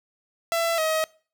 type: tone pair in turn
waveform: sawtooth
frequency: 669 / 633.1 Hz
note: E5 / D#5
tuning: +25 / +30 cents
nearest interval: minor second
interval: 95 cents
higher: first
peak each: -18 dBFS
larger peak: neither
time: 0.52-0.78 / 0.78-1.04 s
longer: neither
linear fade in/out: 0 ms
effects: noise-tail reverb RT60 0.4 s tail -23 dB re dry